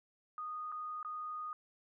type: tone with dropouts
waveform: sine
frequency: 1236 Hz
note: D#6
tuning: 12 cents flat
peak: -39 dBFS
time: 0.38-1.53 s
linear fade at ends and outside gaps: 1 ms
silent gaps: 0.718-0.723 / 1.029-1.048 s
effects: none